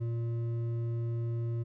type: tone with hard clipping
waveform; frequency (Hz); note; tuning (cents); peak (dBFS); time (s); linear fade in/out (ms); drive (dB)
sine; 116.6; A#2; +1; -32; 0-1.64; 20; 7
effects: none